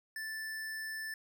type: tone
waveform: square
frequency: 1760 Hz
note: A6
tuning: in tune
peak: -39 dBFS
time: 0.16-1.14 s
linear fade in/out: 2 ms
effects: none